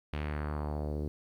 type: tone with low-pass filter sweep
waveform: sawtooth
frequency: 74.7 Hz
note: D2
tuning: 30 cents sharp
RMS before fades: -35 dBFS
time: 0.13-1.08 s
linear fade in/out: 0 ms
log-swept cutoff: 3000 to 370 Hz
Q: 1.9
effects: 11-bit